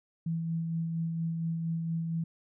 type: tone with tremolo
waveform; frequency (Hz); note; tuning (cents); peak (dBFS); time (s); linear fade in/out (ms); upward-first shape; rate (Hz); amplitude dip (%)
sine; 164.81; E3; 0; -28; 0.26-2.24; 5; sine; 4.3; 30
effects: none